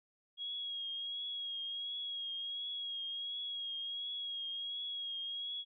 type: tone with vibrato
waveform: sine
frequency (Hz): 3295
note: G#7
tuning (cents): -14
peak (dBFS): -38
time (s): 0.37-5.65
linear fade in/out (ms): 50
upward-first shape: triangle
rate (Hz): 1.4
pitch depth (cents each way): 36
effects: none